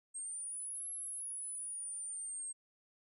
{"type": "exponential two-way sweep", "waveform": "sine", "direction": "up then down", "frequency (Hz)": [8370, 11140, 8370], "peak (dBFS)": -40, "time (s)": [0.14, 2.53], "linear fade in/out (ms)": 20, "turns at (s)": 0.89, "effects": []}